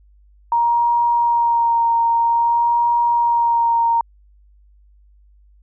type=tone with vibrato; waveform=sine; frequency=937 Hz; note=A#5; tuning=9 cents sharp; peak=-13 dBFS; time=0.52-4.01 s; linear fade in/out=2 ms; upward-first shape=sine; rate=0.51 Hz; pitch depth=17 cents each way; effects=added 50 Hz sine -48 dBFS peak until 5.62 s